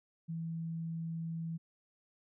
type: tone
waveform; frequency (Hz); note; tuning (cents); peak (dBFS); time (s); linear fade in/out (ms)
sine; 164.4; E3; -4; -36; 0.28-1.58; 20
effects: none